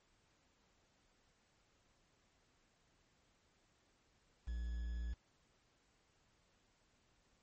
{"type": "tone with quantisation", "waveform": "triangle", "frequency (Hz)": 58.6, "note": "A#1", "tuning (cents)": 10, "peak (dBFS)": -37, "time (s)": [4.47, 5.14], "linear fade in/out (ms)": 10, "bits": 10, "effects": ["pink hiss -75 dBFS RMS until 7.42 s", "MP3 32 kbps"]}